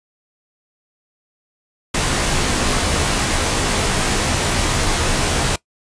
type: noise with comb filter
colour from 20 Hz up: pink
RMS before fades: -18 dBFS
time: 1.94-5.56 s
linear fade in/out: 5 ms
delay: 18 ms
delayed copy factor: -0.6
effects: noise-tail reverb RT60 0.1 s tail -20 dB re dry + resampled to 22050 Hz